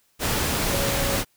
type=tone in noise; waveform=sine; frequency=554.4 Hz; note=C#5; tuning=in tune; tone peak=-28 dBFS; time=0.69-1.19 s; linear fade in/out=50 ms; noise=pink; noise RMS=-24 dBFS; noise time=0.19-1.25 s; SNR=-7 dB; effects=white hiss -65 dBFS RMS until 1.36 s